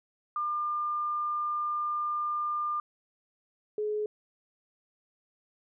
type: tone pair in turn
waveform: sine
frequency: 1200 / 423 Hz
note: D6 / G#4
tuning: +37 / +32 cents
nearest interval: octave + tritone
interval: 1805 cents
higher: first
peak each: -28 / -28 dBFS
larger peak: neither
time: 0.36-2.8 / 3.78-4.06 s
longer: first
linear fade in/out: 2 ms
effects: none